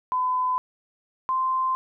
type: tone pair in turn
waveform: sine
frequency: 1011 / 1040.6 Hz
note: B5 / C6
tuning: +40 / -10 cents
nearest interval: unison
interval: 50 cents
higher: second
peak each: -21 dBFS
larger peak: neither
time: 0.12-0.58 / 1.29-1.75 s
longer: neither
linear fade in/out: 0 ms
effects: none